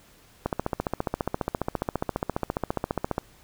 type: click train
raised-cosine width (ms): 1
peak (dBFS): -11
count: 41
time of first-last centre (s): 0.46-3.181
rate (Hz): 14.7
effects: pink hiss -56 dBFS RMS until 3.43 s